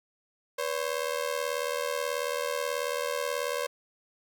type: ring-modulated tone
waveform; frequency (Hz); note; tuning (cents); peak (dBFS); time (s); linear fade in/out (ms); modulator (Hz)
sawtooth; 530; C5; +22; -22; 0.58-3.67; 10; 39.2
effects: none